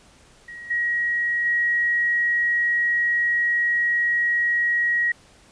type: tone with level steps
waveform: sine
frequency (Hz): 1900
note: A#6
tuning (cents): +33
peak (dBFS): -35 / -20 / -18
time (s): 0.48-5.12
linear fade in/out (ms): 5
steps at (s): 0.7 / 1.45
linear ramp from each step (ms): 10
effects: pink hiss -53 dBFS RMS until 5.51 s + resampled to 22050 Hz